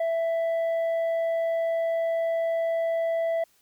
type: tone with tanh clipping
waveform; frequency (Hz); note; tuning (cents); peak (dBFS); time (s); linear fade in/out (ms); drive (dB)
sine; 662; E5; +7; -24; 0-3.44; 5; 4
effects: white hiss -64 dBFS RMS until 3.61 s